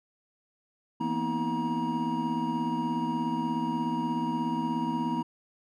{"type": "tone cluster", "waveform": "triangle", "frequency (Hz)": [164.9, 234.2, 250.9, 321, 950], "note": ["E3", "A#3", "B3", "E4", "A#5"], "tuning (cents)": [1, 8, 28, -46, 33], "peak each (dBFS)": [-35, -31, -31, -33, -30], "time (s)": [1, 5.23], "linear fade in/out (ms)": 10, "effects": []}